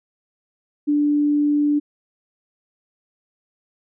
sine tone, 293.4 Hz, D4, 2 cents flat, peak -15 dBFS, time 0.87-1.8 s, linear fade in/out 20 ms, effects none

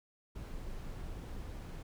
brown noise, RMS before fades -43 dBFS, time 0.35-1.83 s, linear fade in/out 10 ms, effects none

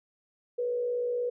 sine tone with frequency modulation, 486.8 Hz, B4, 25 cents flat, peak -27 dBFS, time 0.58-1.3 s, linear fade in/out 10 ms, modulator 56.7 Hz, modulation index 0.35, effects none

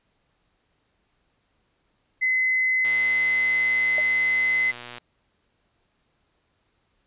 sine tone, 2039 Hz, C7, 45 cents flat, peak -19 dBFS, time 2.21-4.72 s, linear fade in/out 20 ms
click train, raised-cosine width 0.2 ms, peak -20 dBFS, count 259, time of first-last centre 2.85-4.982 s, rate 121 Hz
sine tone with exponential decay, 613 Hz, D#5, 26 cents flat, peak -25 dBFS, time 3.98-4.05 s, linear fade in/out 2 ms, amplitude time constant 15 ms
effects pink hiss -70 dBFS RMS until 7.06 s + resampled to 8000 Hz

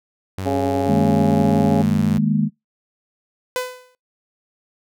sawtooth tone with pitch glide, 95.3 to 96.3 Hz, G2 to G2, -48 to -30 cents, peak -21 dBFS, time 0.38-2.18 s, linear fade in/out 0 ms, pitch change +18 cents, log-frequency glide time 1.11-1.48 s
harmonic tone, 138.4 Hz, C#3, 2 cents flat, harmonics 2 / 3 / 4 / 5 / 6, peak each -22 / -24 / -25 / -26 / -27 dBFS, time 0.45-1.83 s, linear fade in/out 20 ms
sine chord, D# suspended fourth, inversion none, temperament equal, 155.56 / 207.7 / 233.1 Hz, D#3 / G#3 / A#3, 0 / 0 / 0 cents, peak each -20 / -18 / -21 dBFS, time 0.86-2.5 s, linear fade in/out 50 ms
sawtooth tone with exponential decay, 503 Hz, B4, 32 cents sharp, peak -14 dBFS, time 3.56-3.95 s, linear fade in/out 0 ms, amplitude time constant 83 ms
effects noise-tail reverb RT60 0.2 s tail -25 dB re dry

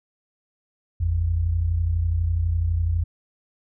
sine tone pair together, 52.64 / 84.7 Hz, G#1 / E2, +24 / +48 cents, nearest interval minor sixth, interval 824 cents, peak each -26 / -20 dBFS, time 1-3.04 s, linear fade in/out 10 ms, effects none

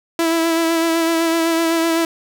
sawtooth tone with vibrato, 330 Hz, E4, 2 cents sharp, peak -11 dBFS, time 0.19-2.05 s, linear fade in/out 2 ms, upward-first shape sine, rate 7.9 Hz, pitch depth 24 cents each way, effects none

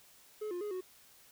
triangle tone with pitch steps, 426.7 / 354 / 416.9 / 368.9 Hz, G#4 / F4 / G#4 / F#4, +47 / +23 / +7 / -5 cents, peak -34 dBFS, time 0.41-0.81 s, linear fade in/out 10 ms, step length 100 ms, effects white hiss -61 dBFS RMS until 1.31 s

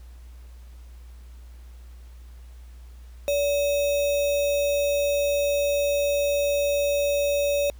sine tone with sample-and-hold, 573 Hz, D5, 43 cents flat, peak -20 dBFS, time 3.28-7.7 s, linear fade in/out 0 ms, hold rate 3150 Hz, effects added 60 Hz sine -41 dBFS peak until 7.79 s + pink hiss -59 dBFS RMS until 7.79 s

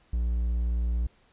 triangle tone, 58.8 Hz, A#1, 16 cents sharp, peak -22 dBFS, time 0.13-1.07 s, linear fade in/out 5 ms, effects pink hiss -63 dBFS RMS until 1.32 s + resampled to 8000 Hz

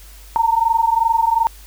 sine tone pair together, 902.3 / 925 Hz, A5 / A#5, +43 / -14 cents, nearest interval unison, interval 43 cents, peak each -16 dBFS, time 0.36-1.47 s, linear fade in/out 0 ms, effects added 50 Hz sine -39 dBFS peak until 1.66 s + white hiss -45 dBFS RMS until 1.66 s

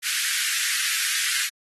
pink high-pass noise, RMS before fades -25 dBFS, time 0.02-1.5 s, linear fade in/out 50 ms, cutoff 1500 Hz, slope 48 dB/octave, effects AAC 32 kbps

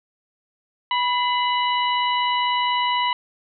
harmonic tone with a mistuned harmonic, 982 Hz, B5, 10 cents flat, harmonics 1 / 2 / 3 / 4, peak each -20 / -27 / -26 / -33 dBFS, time 0.91-3.13 s, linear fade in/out 2 ms, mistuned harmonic 2, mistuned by +54 cents, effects none

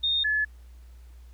sine tone pair in turn, 3676 / 1716.9 Hz, A#7 / A6, -25 / -43 cents, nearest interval octave + minor second, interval 1318 cents, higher first, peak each -22 dBFS, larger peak neither, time 0.03-0.24 / 0.24-0.45 s, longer neither, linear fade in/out 10 ms, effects added 60 Hz sine -45 dBFS peak until 1.33 s + pink hiss -64 dBFS RMS until 1.33 s

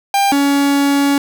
45% pulse tone pair in turn, 796 / 281.4 Hz, G5 / C#4, +26 / +26 cents, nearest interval octave + tritone, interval 1800 cents, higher first, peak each -11 dBFS, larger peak neither, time 0.14-0.32 / 0.32-1.18 s, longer second, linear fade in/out 2 ms, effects none

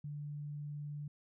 sine tone, 146.83 Hz, D3, in tune, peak -40 dBFS, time 0.04-1.08 s, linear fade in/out 5 ms, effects none

